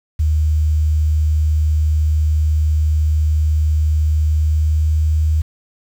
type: tone with pitch glide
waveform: sine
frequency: 77 to 77.8 Hz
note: D#2 to D#2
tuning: -17 to 0 cents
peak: -12 dBFS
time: 0.19-5.42 s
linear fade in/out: 10 ms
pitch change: +17 cents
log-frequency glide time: 4.28-5.09 s
effects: 7-bit